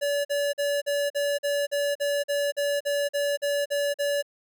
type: tone bursts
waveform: square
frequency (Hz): 573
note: D5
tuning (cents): -43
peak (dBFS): -24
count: 15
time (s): 0.01-4.226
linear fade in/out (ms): 20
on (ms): 240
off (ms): 44
effects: none